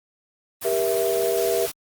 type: noise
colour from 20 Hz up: white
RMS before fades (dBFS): -31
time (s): 0.61-1.72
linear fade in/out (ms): 20
type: chord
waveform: sine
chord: E diminished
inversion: first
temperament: just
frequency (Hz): 395.6 / 474.7 / 659.3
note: G4 / Bb4 / E5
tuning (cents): +16 / +31 / 0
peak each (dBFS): -24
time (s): 0.64-1.67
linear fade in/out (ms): 20
effects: Opus 24 kbps